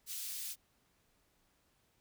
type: high-pass noise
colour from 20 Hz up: white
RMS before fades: -42 dBFS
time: 0.06-0.56 s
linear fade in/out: 50 ms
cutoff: 3300 Hz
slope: 12 dB/octave
effects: pink hiss -74 dBFS RMS until 2 s